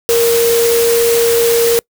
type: tone in noise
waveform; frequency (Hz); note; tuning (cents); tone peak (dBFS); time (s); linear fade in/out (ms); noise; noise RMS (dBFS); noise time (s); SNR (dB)
sine; 466.2; A#4; 0; -9; 0.09-1.79; 0; white; -18; 0.09-1.79; +6
effects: noise-tail reverb RT60 0.1 s tail -26 dB re dry